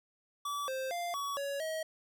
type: tone with pitch steps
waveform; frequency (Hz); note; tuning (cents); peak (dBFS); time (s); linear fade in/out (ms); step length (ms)
square; 1151 / 525 / 696 / 1128 / 561 / 636; D6 / C5 / F5 / C#6 / C#5 / D#5; -35 / +6 / -6 / +30 / +21 / +38; -35; 0.45-1.83; 5; 230
effects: none